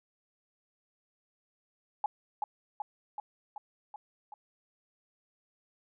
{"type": "tone with echo", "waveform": "sine", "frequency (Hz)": 837, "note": "G#5", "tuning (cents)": 13, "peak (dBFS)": -26, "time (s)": [2.04, 2.06], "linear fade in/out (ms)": 2, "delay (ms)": 380, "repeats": 6, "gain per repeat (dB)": -3, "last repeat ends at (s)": 4.34, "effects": []}